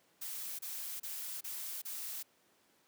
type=noise bursts; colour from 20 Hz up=blue; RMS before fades=-42 dBFS; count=5; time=0.21-2.23 s; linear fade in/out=10 ms; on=380 ms; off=30 ms; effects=pink hiss -70 dBFS RMS until 2.87 s + high-pass 200 Hz 12 dB/octave